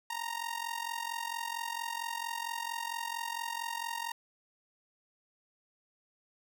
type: tone with amplitude modulation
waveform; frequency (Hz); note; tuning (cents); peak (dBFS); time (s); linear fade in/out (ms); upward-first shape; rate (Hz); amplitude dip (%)
sawtooth; 930; A#5; -4; -28; 0.1-4.12; 5; sine; 44.4; 80
effects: none